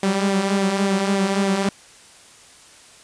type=tone with flanger; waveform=sawtooth; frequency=196 Hz; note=G3; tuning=in tune; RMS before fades=-20 dBFS; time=0.03-1.69 s; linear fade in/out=2 ms; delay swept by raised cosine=0.69 to 5.89 ms; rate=3.5 Hz; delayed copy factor=-0.5; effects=white hiss -47 dBFS RMS until 3.03 s + resampled to 22050 Hz